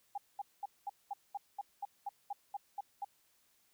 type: tone bursts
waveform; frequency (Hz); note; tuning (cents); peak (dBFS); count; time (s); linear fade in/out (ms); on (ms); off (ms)
sine; 808; G#5; -48; -36; 13; 0.15-3.047; 5; 29; 210
effects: white hiss -72 dBFS RMS until 3.73 s